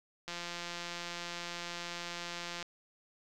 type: click train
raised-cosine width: 0.2 ms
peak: -23 dBFS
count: 407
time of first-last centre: 0.28-2.627 s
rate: 173 Hz
effects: none